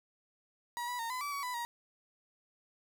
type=tone with pitch steps; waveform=35% pulse; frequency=959 / 981 / 920 / 1010 / 1154 / 1129 / 995 / 947 Hz; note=A#5 / B5 / A#5 / B5 / D6 / C#6 / B5 / A#5; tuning=+49 / -12 / -23 / +39 / -31 / +31 / +13 / +27 cents; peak=-34 dBFS; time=0.77-1.65 s; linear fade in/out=0 ms; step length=110 ms; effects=10-bit